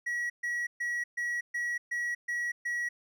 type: tone bursts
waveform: triangle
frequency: 1920 Hz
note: B6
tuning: 49 cents flat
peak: -28 dBFS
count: 8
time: 0.06-2.89 s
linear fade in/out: 10 ms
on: 240 ms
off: 130 ms
effects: none